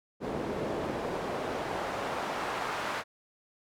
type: noise with band-pass filter sweep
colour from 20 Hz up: pink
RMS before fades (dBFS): -34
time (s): 0.2-3.04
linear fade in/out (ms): 50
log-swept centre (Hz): 360 to 1200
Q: 1
effects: none